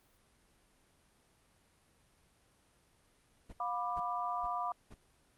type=noise bursts; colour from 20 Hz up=brown; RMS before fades=-47 dBFS; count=4; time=3.49-4.944 s; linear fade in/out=10 ms; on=41 ms; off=430 ms
type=chord; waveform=sine; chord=B diminished; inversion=second; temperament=just; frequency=711.2 / 987.8 / 1185.3 Hz; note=F5 / B5 / D6; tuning=+31 / 0 / +16 cents; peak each=-38 dBFS; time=3.6-4.72 s; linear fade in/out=2 ms
effects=pink hiss -69 dBFS RMS until 5.37 s + Opus 32 kbps